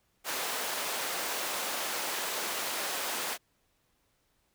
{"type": "high-pass noise", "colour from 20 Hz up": "pink", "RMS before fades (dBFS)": -34, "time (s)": [0.24, 3.38], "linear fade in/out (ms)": 50, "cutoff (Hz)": 540, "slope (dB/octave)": 12, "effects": ["pink hiss -73 dBFS RMS until 4.54 s"]}